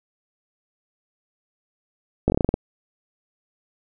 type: slowing click train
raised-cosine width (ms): 2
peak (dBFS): -5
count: 9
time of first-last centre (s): 2.28-2.541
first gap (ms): 19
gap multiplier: 1.15
effects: none